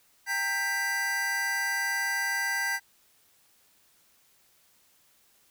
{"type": "tone cluster", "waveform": "square", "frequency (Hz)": [788, 921, 1584, 1978], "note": ["G5", "A#5", "G6", "B6"], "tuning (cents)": [9, -21, 18, 2], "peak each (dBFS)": [-40, -39, -31, -31], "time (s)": [0.26, 2.8], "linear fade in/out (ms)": 50, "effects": ["white hiss -64 dBFS RMS until 5.5 s"]}